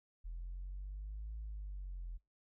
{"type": "linear two-way sweep", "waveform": "sine", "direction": "up then down", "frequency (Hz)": [41.2, 54.4, 41.42], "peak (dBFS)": -40, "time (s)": [0.24, 2.18], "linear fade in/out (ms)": 20, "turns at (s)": 1.37, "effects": ["noise-tail reverb RT60 0.2 s tail -25 dB re dry", "tanh soft clip ceiling -38 dBFS"]}